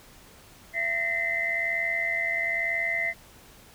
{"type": "tone cluster", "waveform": "sine", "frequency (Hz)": [673, 1832, 1982, 2063], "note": ["E5", "A#6", "B6", "C7"], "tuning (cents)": [36, -31, 6, -25], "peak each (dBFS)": [-35, -34, -34, -26], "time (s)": [0.73, 3.14], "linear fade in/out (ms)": 50, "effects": ["pink hiss -52 dBFS RMS until 3.74 s"]}